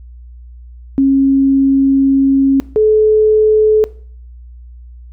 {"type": "tone pair in turn", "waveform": "sine", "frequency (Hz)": [271.8, 430.9], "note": ["C#4", "A4"], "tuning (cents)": [-34, -36], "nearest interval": "minor sixth", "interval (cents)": 798, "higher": "second", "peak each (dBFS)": -7, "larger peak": "neither", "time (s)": [[0.98, 2.6], [2.76, 3.84]], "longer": "first", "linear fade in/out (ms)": 0, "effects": ["noise-tail reverb RT60 0.5 s tail -20 dB re dry", "added 60 Hz sine -32 dBFS peak until 5.12 s"]}